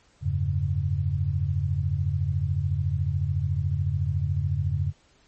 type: tone cluster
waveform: sine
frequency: 85.9 / 99.8 / 139.7 Hz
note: F2 / G2 / C#3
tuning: -28 / +32 / +14 cents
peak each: -27 dBFS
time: 0.21-4.93 s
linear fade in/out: 50 ms
effects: pink hiss -61 dBFS RMS until 5.27 s + MP3 32 kbps